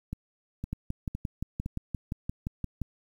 two click trains, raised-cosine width 5 ms, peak -19 / -21 dBFS, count 13 / 4, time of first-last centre 0.73-2.817 / 0.13-1.661 s, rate 5.75 / 1.96 Hz, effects 9-bit

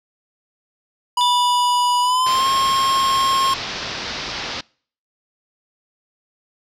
square tone with pitch glide, 980 to 1074.9 Hz, B5 to C6, -14 to +46 cents, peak -16 dBFS, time 1.17-3.54 s, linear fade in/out 5 ms, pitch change +160 cents, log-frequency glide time 2.01-2.48 s
sine tone with exponential decay, 3542 Hz, A7, 11 cents sharp, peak -18 dBFS, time 1.21-2.87 s, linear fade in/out 0 ms, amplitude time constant 360 ms
white low-pass noise, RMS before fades -28 dBFS, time 2.26-4.61 s, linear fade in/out 5 ms, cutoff 5400 Hz, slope 48 dB/octave
effects noise-tail reverb RT60 0.5 s tail -26 dB re dry + low-pass 10000 Hz 12 dB/octave

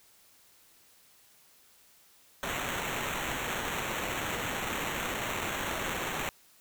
white noise with sample-and-hold, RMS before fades -34 dBFS, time 2.43-6.29 s, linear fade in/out 0 ms, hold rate 4900 Hz, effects white hiss -61 dBFS RMS until 6.6 s

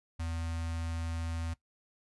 square tone with notch filter, 82.41 Hz, E2, in tune, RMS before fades -36 dBFS, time 0.19-1.54 s, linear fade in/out 10 ms, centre 400 Hz, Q 1.3, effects noise-tail reverb RT60 0.1 s tail -17 dB re dry + resampled to 24000 Hz

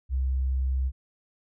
sine tone, 65.41 Hz, C2, in tune, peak -23 dBFS, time 0.09-0.92 s, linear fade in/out 50 ms, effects none

